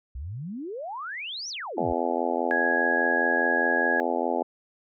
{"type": "exponential two-way sweep", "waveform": "sine", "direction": "up then down", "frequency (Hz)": [58.27, 6090, 58.27], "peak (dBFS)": -32, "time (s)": [0.15, 1.93], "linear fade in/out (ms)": 5, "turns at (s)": 1.49}
{"type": "harmonic tone", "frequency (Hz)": 84.9, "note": "F2", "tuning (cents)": -48, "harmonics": [3, 4, 5, 6, 7, 8, 9, 10], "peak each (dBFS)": [-32, -32, -32, -32, -32, -32, -32, -32], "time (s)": [1.77, 4.43], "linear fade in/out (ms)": 10}
{"type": "tone", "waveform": "sine", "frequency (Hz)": 1661.2, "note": "G#6", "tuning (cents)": 0, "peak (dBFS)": -23, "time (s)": [2.51, 4], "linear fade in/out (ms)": 0}
{"effects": []}